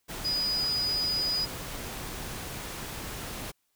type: tone in noise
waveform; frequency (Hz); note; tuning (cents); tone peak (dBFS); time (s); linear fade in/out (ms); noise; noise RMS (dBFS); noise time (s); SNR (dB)
sine; 4946; D#8; -11; -26; 0.24-1.46; 20; pink; -38; 0.08-3.52; +9
effects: white hiss -75 dBFS RMS until 3.75 s